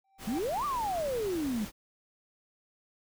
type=tone with exponential growth; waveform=triangle; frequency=778 Hz; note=G5; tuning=13 cents flat; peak=-33 dBFS; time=0.04-0.39 s; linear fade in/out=5 ms; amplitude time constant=74 ms
type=noise; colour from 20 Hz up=pink; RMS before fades=-43 dBFS; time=0.18-1.72 s; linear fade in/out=50 ms
type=exponential two-way sweep; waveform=sine; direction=up then down; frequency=200 to 1212 to 200 Hz; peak=-29 dBFS; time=0.27-1.65 s; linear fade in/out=5 ms; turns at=0.65 s
effects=none